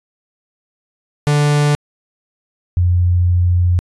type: tone pair in turn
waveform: 45% pulse / sine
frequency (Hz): 146.83 / 88.63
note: D3 / F2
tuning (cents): 0 / +26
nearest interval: major sixth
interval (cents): 874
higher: first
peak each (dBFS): -11 / -10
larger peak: second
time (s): 1.27-1.75 / 2.77-3.79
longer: second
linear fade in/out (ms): 0
effects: resampled to 24000 Hz